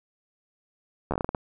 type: slowing click train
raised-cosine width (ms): 1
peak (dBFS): -13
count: 9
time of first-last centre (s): 1.11-1.348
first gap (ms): 12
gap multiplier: 1.25
effects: none